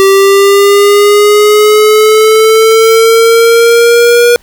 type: linear sweep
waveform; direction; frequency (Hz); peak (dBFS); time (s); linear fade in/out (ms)
square; up; 387.9 to 480.3; -3; 0-4.36; 0
effects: pink hiss -44 dBFS RMS until 4.42 s